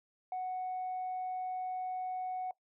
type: tone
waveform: sine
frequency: 740 Hz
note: F#5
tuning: in tune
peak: -33 dBFS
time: 0.32-2.51 s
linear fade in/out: 2 ms
effects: noise-tail reverb RT60 0.1 s tail -20 dB re dry + tanh soft clip ceiling -32 dBFS